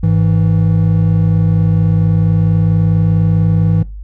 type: tone pair together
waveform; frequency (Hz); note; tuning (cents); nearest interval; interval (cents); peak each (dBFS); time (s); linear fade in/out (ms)
triangle; 102.5 / 162.71; G#2 / E3; -22 / -22; minor sixth; 800; -10; 0.03-3.83; 5
effects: noise-tail reverb RT60 0.3 s tail -21 dB re dry + added 50 Hz sine -25 dBFS peak until 4.03 s